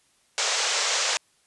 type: band-pass noise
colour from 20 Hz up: white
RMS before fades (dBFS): -25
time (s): 0.38-1.17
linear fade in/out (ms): 0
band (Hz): 440 to 7500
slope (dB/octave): 48
effects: white hiss -64 dBFS RMS until 1.46 s + resampled to 24000 Hz